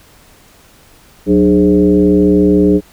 sine tone with frequency modulation, 300 Hz, D4, 37 cents sharp, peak -6 dBFS, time 1.26-2.81 s, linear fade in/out 50 ms, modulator 113 Hz, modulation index 1.3, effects pink hiss -45 dBFS RMS until 2.92 s

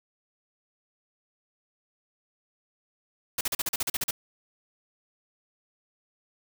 white noise bursts, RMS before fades -28 dBFS, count 11, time 3.38-4.11 s, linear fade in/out 5 ms, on 30 ms, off 40 ms, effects none

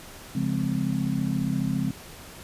sine chord, Db major seventh, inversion none, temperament just, 138.59 / 173.24 / 207.9 / 259.9 Hz, Db3 / F3 / Ab3 / C4, 0 / -14 / +2 / -11 cents, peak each -29 dBFS, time 0.35-1.91 s, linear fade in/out 5 ms, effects pink hiss -44 dBFS RMS until 2.43 s + resampled to 32000 Hz

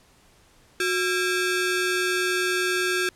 sawtooth ring-modulated tone, 990 Hz, B5, 4 cents sharp, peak -15 dBFS, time 0.8-3.09 s, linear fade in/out 2 ms, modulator 625 Hz, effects pink hiss -57 dBFS RMS until 3.15 s + low-pass 11000 Hz 12 dB/octave

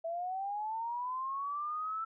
sine linear sweep, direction up, 653 to 1330 Hz, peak -34 dBFS, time 0.04-2.05 s, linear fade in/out 10 ms, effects none

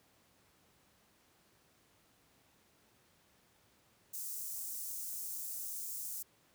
white high-pass noise, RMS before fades -42 dBFS, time 4.13-6.23 s, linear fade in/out 10 ms, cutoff 6500 Hz, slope 24 dB/octave, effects pink hiss -69 dBFS RMS until 6.54 s + high-pass 80 Hz 12 dB/octave

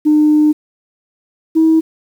sine tone pair in turn, 302.8 / 320.8 Hz, D#4 / E4, -47 / -47 cents, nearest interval minor second, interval 100 cents, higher second, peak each -6 dBFS, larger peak neither, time 0.05-0.53 / 1.55-1.81 s, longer first, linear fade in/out 20 ms, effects tanh soft clip ceiling -3 dBFS + 7-bit

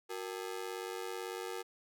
sawtooth ring-modulated tone, 417.7 Hz, G#4, 10 cents sharp, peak -32 dBFS, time 0.09-1.63 s, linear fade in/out 20 ms, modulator 49 Hz, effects none

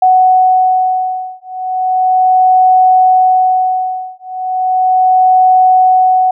sine beating tone pair, 743 / 743.36 Hz, F#5 / F#5, +7 / +8 cents, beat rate 0.36 Hz, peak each -10 dBFS, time 0.02-6.31 s, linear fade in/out 5 ms, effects none

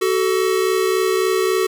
square tone pair together, 376.4 / 440 Hz, F#4 / A4, +30 / 0 cents, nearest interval minor third, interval 270 cents, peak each -18 / -21 dBFS, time 0.01-1.67 s, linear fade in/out 10 ms, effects none

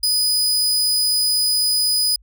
sawtooth tone, 4978 Hz, D#8, in tune, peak -13 dBFS, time 0.03-2.16 s, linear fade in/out 5 ms, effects added 50 Hz sine -48 dBFS peak until 2.22 s

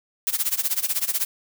blue noise with tremolo, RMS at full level -21 dBFS, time 0.27-1.25 s, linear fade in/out 0 ms, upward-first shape sine, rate 16 Hz, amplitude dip 90%, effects none

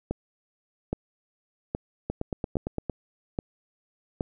two click trains, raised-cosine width 2 ms, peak -14 / -15 dBFS, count 6 / 8, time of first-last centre 0.11-4.208 / 2.1-2.897 s, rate 1.22 / 8.78 Hz, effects none

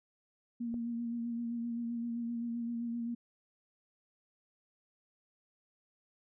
sine tone with vibrato, 234.7 Hz, A#3, 12 cents sharp, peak -34 dBFS, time 0.6-3.15 s, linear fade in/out 10 ms, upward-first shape sine, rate 7.7 Hz, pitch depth 26 cents each way
click, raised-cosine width 2 ms, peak -34 dBFS, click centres 0.742 s
effects none

